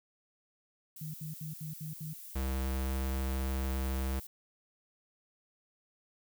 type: noise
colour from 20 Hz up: violet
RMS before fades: -48 dBFS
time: 0.96-4.27 s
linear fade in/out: 5 ms
type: tone bursts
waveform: sine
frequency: 155.56 Hz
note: D#3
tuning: in tune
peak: -38 dBFS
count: 6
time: 1.01-2.135 s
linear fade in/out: 5 ms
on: 130 ms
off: 69 ms
type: tone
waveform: square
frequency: 66.1 Hz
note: C2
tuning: 18 cents sharp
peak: -32 dBFS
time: 2.35-4.2 s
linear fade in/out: 10 ms
effects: none